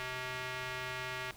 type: tone with band-pass filter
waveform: square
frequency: 127.7 Hz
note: C3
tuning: 42 cents flat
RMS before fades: -40 dBFS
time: 0-1.31 s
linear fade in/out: 0 ms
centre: 2100 Hz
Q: 1.2
effects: pink hiss -55 dBFS RMS until 1.36 s